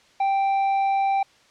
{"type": "tone with tanh clipping", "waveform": "sine", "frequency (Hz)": 784, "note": "G5", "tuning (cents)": 0, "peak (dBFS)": -20, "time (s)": [0.2, 1.23], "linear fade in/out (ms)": 5, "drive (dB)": 6, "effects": ["white hiss -56 dBFS RMS until 1.5 s", "low-pass 5000 Hz 12 dB/octave"]}